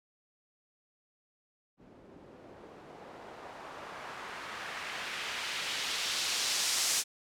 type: noise with low-pass filter sweep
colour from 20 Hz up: blue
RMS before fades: -37 dBFS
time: 1.77-7.04 s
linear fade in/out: 50 ms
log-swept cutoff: 280 to 7200 Hz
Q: 1
effects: none